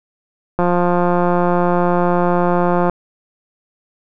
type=click train; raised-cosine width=1 ms; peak=-3 dBFS; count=407; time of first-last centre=0.59-2.897 s; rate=176 Hz; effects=none